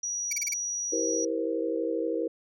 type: tone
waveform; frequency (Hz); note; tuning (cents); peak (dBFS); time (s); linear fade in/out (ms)
sine; 5800; F#8; -35; -29; 0.03-1.25; 5
type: tone bursts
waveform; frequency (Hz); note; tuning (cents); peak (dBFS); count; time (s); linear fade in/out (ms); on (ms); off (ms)
sawtooth; 2282; C#7; +50; -25; 5; 0.31-0.538; 5; 20; 32
type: chord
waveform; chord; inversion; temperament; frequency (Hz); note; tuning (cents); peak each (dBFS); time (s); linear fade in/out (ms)
sine; C dominant seventh; first; just; 327 / 392.4 / 470.9 / 523.3; E4 / G4 / Bb4 / C5; -14 / +2 / +18 / 0; -31 / -36 / -30 / -34; 0.92-2.28; 10
effects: none